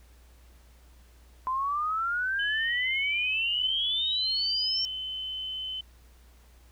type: exponential sweep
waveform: sine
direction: up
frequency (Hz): 1018 to 5530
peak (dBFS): -26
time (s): 1.47-4.85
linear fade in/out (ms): 0
type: tone with pitch glide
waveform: sine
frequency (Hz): 3030 to 3048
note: F#7 to G7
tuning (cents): +40 to -49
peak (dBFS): -32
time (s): 2.39-5.81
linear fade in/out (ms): 5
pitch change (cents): +11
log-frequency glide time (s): 2.98-4.65
effects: added 60 Hz sine -53 dBFS peak until 6.71 s + pink hiss -62 dBFS RMS until 6.71 s